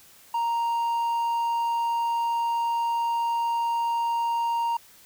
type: tone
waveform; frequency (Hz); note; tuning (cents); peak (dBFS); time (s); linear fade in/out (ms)
triangle; 932.3; A#5; 0; -21; 0.34-4.77; 5
effects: white hiss -53 dBFS RMS until 5.05 s